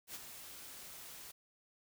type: noise with ADSR envelope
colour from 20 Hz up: white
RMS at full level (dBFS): -44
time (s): 0.07-1.32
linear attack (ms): 78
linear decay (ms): 30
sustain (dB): -7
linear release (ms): 14
effects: none